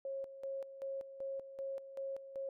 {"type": "tone with tremolo", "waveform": "sine", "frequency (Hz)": 543, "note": "C#5", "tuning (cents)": -36, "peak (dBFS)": -38, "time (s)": [0.05, 2.49], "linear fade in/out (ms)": 2, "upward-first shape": "square", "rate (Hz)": 2.6, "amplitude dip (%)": 70, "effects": []}